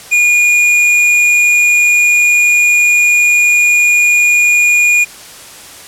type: tone with hard clipping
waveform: sine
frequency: 2437 Hz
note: D#7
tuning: 37 cents flat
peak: -8 dBFS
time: 0.11-5.05 s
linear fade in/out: 20 ms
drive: 10 dB
effects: white hiss -33 dBFS RMS until 5.87 s + low-pass 11000 Hz 12 dB/octave